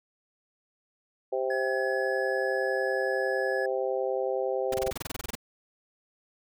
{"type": "harmonic tone", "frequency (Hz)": 130.81, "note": "C3", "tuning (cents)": 0, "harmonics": [3, 4, 5, 6], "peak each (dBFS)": [-31, -29, -35, -36], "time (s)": [1.32, 4.91], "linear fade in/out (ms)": 10}
{"type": "tone", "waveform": "triangle", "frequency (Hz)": 1693, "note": "G#6", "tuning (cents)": 33, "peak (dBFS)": -30, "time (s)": [1.5, 3.66], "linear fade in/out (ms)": 5}
{"type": "noise bursts", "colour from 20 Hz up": "pink", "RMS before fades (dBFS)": -34, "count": 14, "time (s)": [4.72, 5.353], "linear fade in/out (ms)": 5, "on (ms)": 22, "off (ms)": 25}
{"effects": []}